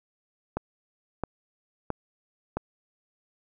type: click train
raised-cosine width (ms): 1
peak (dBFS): -14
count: 4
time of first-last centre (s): 0.57-2.57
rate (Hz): 1.5
effects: none